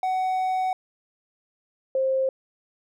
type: tone pair in turn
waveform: triangle / sine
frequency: 748 / 528.9 Hz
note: F#5 / C5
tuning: +19 / +19 cents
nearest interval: tritone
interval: 600 cents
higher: first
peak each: -20 dBFS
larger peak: neither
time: 0.03-0.73 / 1.95-2.29 s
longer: first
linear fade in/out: 2 ms
effects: none